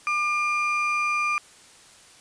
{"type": "ring-modulated tone", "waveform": "triangle", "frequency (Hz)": 1800, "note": "A6", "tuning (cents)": 39, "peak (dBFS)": -17, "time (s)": [0.07, 1.38], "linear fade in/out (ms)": 0, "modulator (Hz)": 600, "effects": ["white hiss -51 dBFS RMS until 2.2 s", "resampled to 22050 Hz"]}